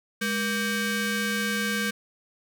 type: ring-modulated tone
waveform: sawtooth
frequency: 685 Hz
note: F5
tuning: 34 cents flat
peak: -18 dBFS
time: 0.21-1.91 s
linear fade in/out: 10 ms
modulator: 892 Hz
effects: none